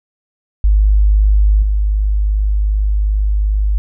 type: tone with level steps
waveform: sine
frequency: 51.3 Hz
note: G#1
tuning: 21 cents flat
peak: -7 / -11 dBFS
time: 0.64-3.78 s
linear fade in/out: 0 ms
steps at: 1.62 s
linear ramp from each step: 5 ms
effects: none